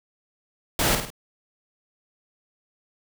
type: noise with echo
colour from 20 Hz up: pink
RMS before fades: -22 dBFS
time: 0.79-0.95 s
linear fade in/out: 2 ms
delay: 51 ms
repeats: 3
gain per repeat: -6 dB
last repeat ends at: 1.103 s
effects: none